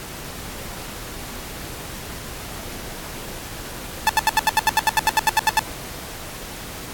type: tone bursts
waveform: sawtooth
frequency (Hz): 874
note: A5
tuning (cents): -12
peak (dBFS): -9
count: 16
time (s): 4.07-5.593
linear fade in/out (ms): 0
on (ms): 23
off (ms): 77
effects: pink hiss -34 dBFS RMS until 6.93 s + AAC 64 kbps